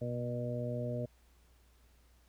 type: harmonic tone with a mistuned harmonic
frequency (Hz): 121.2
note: B2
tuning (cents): -32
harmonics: 1 / 2 / 3 / 4 / 5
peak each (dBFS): -37 / -41 / -48 / -42 / -40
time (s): 0.01-1.06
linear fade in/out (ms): 10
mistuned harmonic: 1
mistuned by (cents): +24
effects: added 60 Hz sine -63 dBFS peak until 2.28 s + pink hiss -70 dBFS RMS until 2.28 s